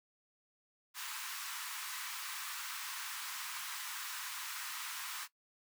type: high-pass noise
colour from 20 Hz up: pink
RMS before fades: -43 dBFS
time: 0.94-5.28 s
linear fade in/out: 50 ms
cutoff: 970 Hz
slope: 48 dB/octave
effects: noise-tail reverb RT60 0.1 s tail -17 dB re dry